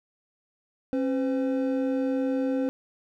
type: tone pair together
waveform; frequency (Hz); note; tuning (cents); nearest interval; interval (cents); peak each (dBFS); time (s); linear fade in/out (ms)
triangle; 270 / 509.7; C#4 / C5; -45 / -45; major seventh; 1100; -23 / -27; 0.93-2.69; 0
effects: none